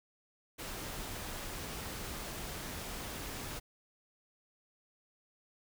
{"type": "noise", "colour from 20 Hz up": "pink", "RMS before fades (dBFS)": -42, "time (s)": [0.58, 3.6], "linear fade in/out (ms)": 20, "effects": []}